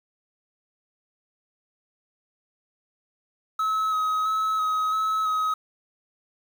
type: tone with vibrato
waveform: triangle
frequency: 1280 Hz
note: D#6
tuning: 49 cents sharp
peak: -20 dBFS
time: 3.59-5.54 s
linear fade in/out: 5 ms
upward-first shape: square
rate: 1.5 Hz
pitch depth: 16 cents each way
effects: 8-bit